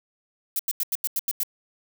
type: noise bursts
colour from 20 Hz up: violet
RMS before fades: -25 dBFS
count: 8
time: 0.56-1.433 s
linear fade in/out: 2 ms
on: 33 ms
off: 87 ms
effects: none